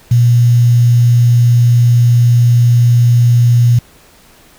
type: tone with quantisation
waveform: sine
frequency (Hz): 120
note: B2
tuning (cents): -49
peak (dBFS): -5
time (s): 0.11-3.79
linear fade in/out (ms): 5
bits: 5
effects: pink hiss -44 dBFS RMS until 4.58 s

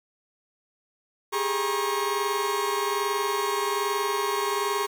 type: tone cluster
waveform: 40% pulse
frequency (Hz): 399 / 420.2 / 951 / 1087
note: G4 / G#4 / A#5 / C#6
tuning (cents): +31 / +20 / +34 / -34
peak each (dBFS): -29 / -31 / -30 / -28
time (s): 1.32-4.87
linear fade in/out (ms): 20
effects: 8-bit

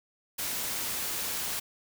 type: noise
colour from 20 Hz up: white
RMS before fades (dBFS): -33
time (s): 0.38-1.6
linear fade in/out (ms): 10
effects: none

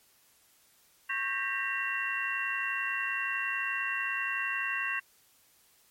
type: tone cluster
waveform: sine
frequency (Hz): 1099 / 1583 / 1842 / 1953 / 2736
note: C#6 / G6 / A#6 / B6 / F7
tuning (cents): -15 / +17 / -21 / -20 / -36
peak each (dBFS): -38 / -35 / -37 / -37 / -34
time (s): 1.09-5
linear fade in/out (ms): 10
effects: white hiss -64 dBFS RMS until 5.9 s + MP3 64 kbps

